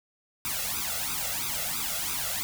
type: noise with flanger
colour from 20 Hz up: white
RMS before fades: -31 dBFS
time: 0.45-2.43 s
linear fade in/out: 0 ms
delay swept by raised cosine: 0.81 to 1.51 ms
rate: 3 Hz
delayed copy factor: +1
effects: none

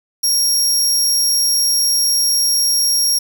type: tone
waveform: 25% pulse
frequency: 5588 Hz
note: F8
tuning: in tune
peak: -8 dBFS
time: 0.23-3.19 s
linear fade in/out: 10 ms
effects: 7-bit

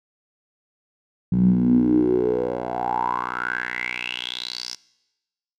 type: tone with band-pass filter sweep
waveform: 10% pulse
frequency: 61 Hz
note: B1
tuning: 21 cents flat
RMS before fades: -22 dBFS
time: 1.32-4.75 s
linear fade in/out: 5 ms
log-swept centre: 160 to 5400 Hz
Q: 8.3
effects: noise-tail reverb RT60 1.0 s tail -22 dB re dry

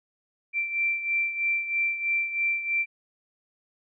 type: beating tone pair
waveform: sine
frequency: 2349 / 2352.1 Hz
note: D7 / D7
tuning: 0 / +2 cents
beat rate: 3.1 Hz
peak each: -25 / -31 dBFS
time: 0.53-2.86 s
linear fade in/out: 50 ms
effects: none

